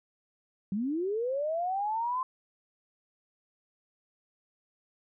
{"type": "linear sweep", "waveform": "sine", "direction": "up", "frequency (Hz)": [185, 1046.5], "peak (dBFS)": -28, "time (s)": [0.72, 2.23], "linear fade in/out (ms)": 2, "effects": []}